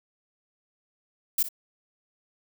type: noise with echo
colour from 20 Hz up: violet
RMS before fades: -23 dBFS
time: 1.38-1.43 s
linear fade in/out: 5 ms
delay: 58 ms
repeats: 1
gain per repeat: -13 dB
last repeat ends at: 1.488 s
effects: none